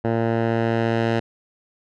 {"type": "tone with low-pass filter sweep", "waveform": "10% pulse", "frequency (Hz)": 114.6, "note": "A#2", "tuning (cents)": -29, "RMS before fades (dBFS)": -21, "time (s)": [0.04, 1.2], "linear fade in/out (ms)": 10, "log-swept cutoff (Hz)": [1200, 3200], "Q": 0.71, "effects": []}